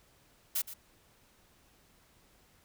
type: noise with echo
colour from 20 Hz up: blue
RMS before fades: -31 dBFS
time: 0.55-0.62 s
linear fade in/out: 10 ms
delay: 120 ms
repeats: 1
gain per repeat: -13 dB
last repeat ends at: 0.74 s
effects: pink hiss -65 dBFS RMS until 2.64 s